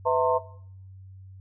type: tone cluster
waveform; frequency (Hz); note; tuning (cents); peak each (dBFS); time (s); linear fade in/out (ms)
sine; 501 / 650 / 911 / 1059; B4 / E5 / A#5 / C6; +25 / -24 / -40 / +21; -24 / -27 / -24 / -28; 0.05-0.39; 20
effects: noise-tail reverb RT60 0.6 s tail -18 dB re dry + added 95 Hz sine -43 dBFS peak until 1.4 s